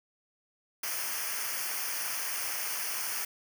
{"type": "noise with comb filter", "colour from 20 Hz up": "white", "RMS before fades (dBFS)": -34, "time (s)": [0.83, 3.25], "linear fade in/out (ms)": 5, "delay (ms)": 0.26, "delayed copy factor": -0.85, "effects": []}